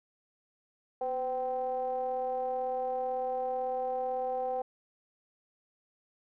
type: ring-modulated tone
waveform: triangle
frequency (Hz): 132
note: C3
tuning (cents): +16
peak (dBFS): -25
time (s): 1.01-4.62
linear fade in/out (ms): 5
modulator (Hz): 641
effects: none